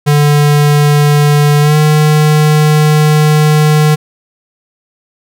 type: tone with pitch glide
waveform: square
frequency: 146.83 to 152.18 Hz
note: D3 to D#3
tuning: 0 to -38 cents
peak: -6 dBFS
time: 0.06-3.96 s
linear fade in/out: 20 ms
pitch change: +62 cents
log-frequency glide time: 1.61-1.76 s
effects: none